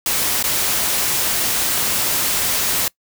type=noise with dropouts; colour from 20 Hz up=white; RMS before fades=-19 dBFS; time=0.06-2.88 s; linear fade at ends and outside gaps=2 ms; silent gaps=0.427-0.439 s; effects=noise-tail reverb RT60 0.1 s tail -23 dB re dry